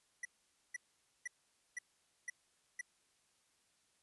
square tone bursts, 1958 Hz, B6, 15 cents flat, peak -40 dBFS, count 6, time 0.23-2.812 s, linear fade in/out 5 ms, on 22 ms, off 490 ms, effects white hiss -75 dBFS RMS until 4.02 s + resampled to 24000 Hz

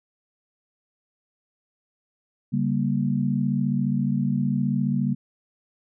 sine chord, G diminished, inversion second, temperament just, 141.12 / 196 / 235.2 Hz, Db3 / G3 / Bb3, +31 / 0 / +16 cents, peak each -25 dBFS, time 2.52-5.15 s, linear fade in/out 20 ms, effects none

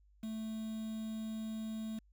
triangle tone with quantisation, 220 Hz, A3, in tune, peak -36 dBFS, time 0.23-1.99 s, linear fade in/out 5 ms, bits 9, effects added 50 Hz sine -63 dBFS peak until 2.12 s

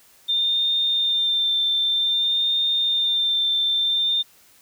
sine tone with vibrato, 3600 Hz, A7, 39 cents sharp, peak -18 dBFS, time 0.28-4.23 s, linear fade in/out 20 ms, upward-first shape sine, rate 0.53 Hz, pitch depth 18 cents each way, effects white hiss -54 dBFS RMS until 4.61 s

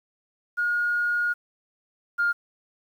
sine tone pair in turn, 1434 / 1408.6 Hz, F6 / F6, +45 / +14 cents, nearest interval unison, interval 31 cents, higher first, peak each -21 / -19 dBFS, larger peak second, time 0.57-1.34 / 2.18-2.33 s, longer first, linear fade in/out 20 ms, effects tanh soft clip ceiling -15 dBFS + 9-bit

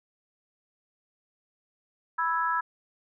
sine chord, E major, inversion second, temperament equal, 987.8 / 1318.5 / 1661.2 Hz, B5 / E6 / G#6, 0 / 0 / 0 cents, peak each -28 / -28 / -31 dBFS, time 2.18-2.61 s, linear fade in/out 10 ms, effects none

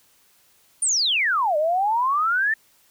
sine exponential two-way sweep, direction down then up, 9397 to 587.3 to 1822 Hz, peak -18 dBFS, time 0.82-2.54 s, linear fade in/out 5 ms, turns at 1.57 s, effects white hiss -59 dBFS RMS until 2.9 s

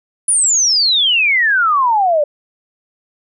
sine exponential sweep, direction down, 10000 to 570 Hz, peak -10 dBFS, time 0.28-2.24 s, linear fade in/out 5 ms, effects none

